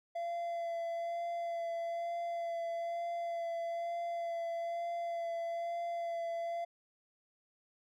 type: tone with vibrato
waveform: triangle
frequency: 680 Hz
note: F5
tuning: 46 cents flat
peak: -33 dBFS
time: 0.15-6.65 s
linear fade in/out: 10 ms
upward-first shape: sine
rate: 1.1 Hz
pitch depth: 15 cents each way
effects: none